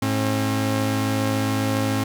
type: tone pair together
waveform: sawtooth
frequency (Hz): 107.2 / 269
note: A2 / C4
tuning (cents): -45 / +48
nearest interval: octave + major third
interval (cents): 1593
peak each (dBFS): -19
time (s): 0.02-2.04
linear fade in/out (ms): 5
effects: none